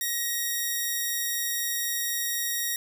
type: tone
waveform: 5% pulse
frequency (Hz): 1884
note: A#6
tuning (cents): +18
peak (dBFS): -16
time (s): 0.01-2.76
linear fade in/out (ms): 2
effects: none